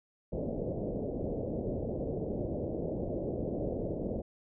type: low-pass noise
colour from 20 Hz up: white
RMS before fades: -35 dBFS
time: 0.32-4.22 s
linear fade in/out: 10 ms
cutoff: 600 Hz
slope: 48 dB/octave
effects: none